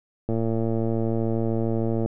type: click train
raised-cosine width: 2 ms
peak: -13 dBFS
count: 201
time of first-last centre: 0.29-2.06 s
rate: 113 Hz
effects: none